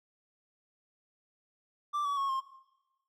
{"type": "tone with pitch steps", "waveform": "triangle", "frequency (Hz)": [1174.7, 1136.7, 1099.8, 1064.2], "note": ["D6", "C#6", "C#6", "C6"], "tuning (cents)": [0, 43, -14, 29], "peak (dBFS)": -27, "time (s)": [1.93, 2.41], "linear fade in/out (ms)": 20, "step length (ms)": 120, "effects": ["noise-tail reverb RT60 1.0 s tail -19 dB re dry", "MP3 96 kbps"]}